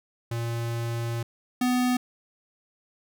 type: tone pair in turn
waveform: square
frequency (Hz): 116.8 / 249.4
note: A#2 / B3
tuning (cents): +4 / +17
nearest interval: octave + minor second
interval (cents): 1313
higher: second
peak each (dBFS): -28 / -22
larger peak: second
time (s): 0.31-1.23 / 1.61-1.97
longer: first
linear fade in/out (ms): 5
effects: none